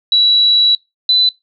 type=tone pair in turn; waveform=sine; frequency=3919 / 4001 Hz; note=B7 / B7; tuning=-14 / +22 cents; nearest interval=unison; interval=36 cents; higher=second; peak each=-8 dBFS; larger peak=neither; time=0.12-0.75 / 1.09-1.29 s; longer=first; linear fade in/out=2 ms; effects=noise-tail reverb RT60 0.2 s tail -21 dB re dry